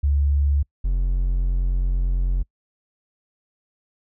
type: tone pair in turn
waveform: sine / triangle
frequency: 71.2 / 44.58 Hz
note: C#2 / F1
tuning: +47 / +36 cents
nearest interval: minor sixth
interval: 811 cents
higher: first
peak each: -16 dBFS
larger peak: neither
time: 0.03-0.63 / 0.84-2.43 s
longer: second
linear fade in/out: 10 ms
effects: noise-tail reverb RT60 0.1 s tail -26 dB re dry